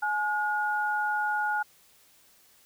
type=tone pair together; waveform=sine; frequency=843.8 / 1438 Hz; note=G#5 / F#6; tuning=+27 / -50 cents; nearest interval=major sixth; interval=923 cents; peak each=-28 dBFS; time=0.02-1.63 s; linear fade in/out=10 ms; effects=white hiss -60 dBFS RMS until 2.65 s